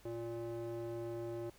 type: tone with band-pass filter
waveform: square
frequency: 116.54 Hz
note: A#2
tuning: in tune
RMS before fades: -42 dBFS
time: 0.05-1.5 s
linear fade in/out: 5 ms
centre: 430 Hz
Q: 2.7
effects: added 50 Hz sine -66 dBFS peak until 1.58 s + pink hiss -64 dBFS RMS until 1.58 s